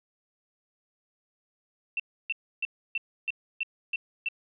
sine tone bursts, 2693 Hz, E7, 36 cents sharp, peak -26 dBFS, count 8, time 1.97-4.286 s, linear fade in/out 2 ms, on 27 ms, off 300 ms, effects none

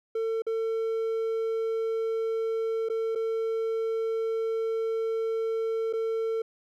triangle tone with dropouts, 450 Hz, A4, 39 cents sharp, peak -24 dBFS, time 0.15-6.42 s, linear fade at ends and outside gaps 5 ms, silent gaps 0.421-0.466 / 2.888-2.898 / 3.151-3.156 / 5.928-5.934 s, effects none

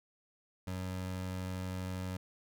25% pulse tone, 92.5 Hz, F#2, in tune, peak -33 dBFS, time 0.67-2.17 s, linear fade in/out 5 ms, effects none

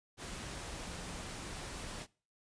sine tone in noise, 179 Hz, F3, 43 cents sharp, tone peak -50 dBFS, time 0.83-1.24 s, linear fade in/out 50 ms, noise pink, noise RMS -44 dBFS, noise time 0.17-2.07 s, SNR -9 dB, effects noise-tail reverb RT60 0.4 s tail -23 dB re dry + resampled to 22050 Hz

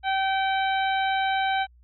harmonic tone, 772 Hz, G5, 27 cents flat, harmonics 1 / 2 / 3 / 4 / 5, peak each -23 / -29 / -33 / -35 / -37 dBFS, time 0.03-1.67 s, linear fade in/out 50 ms, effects added 60 Hz sine -52 dBFS peak until 1.83 s

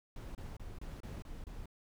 brown noise bursts, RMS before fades -45 dBFS, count 7, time 0.16-1.658 s, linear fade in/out 2 ms, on 190 ms, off 28 ms, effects none

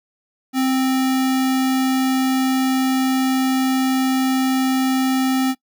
sine tone with sample-and-hold, 261.6 Hz, C4, in tune, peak -15 dBFS, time 0.53-5.55 s, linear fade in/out 50 ms, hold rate 1050 Hz, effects noise-tail reverb RT60 0.1 s tail -21 dB re dry

